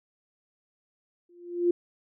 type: tone with exponential growth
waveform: sine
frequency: 349.2 Hz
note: F4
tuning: in tune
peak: -17 dBFS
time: 1.29-1.71 s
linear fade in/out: 5 ms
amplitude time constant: 90 ms
effects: none